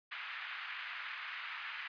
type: band-pass noise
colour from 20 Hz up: white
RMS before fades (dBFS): -44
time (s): 0.11-1.88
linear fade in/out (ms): 10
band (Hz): 1200 to 2600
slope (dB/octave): 24
effects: resampled to 11025 Hz